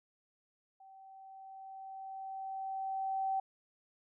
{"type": "tone with level ramp", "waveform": "sine", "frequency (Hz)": 771, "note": "G5", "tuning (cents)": -29, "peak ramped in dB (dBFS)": [-54, -30], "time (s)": [0.8, 3.4], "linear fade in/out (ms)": 5, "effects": []}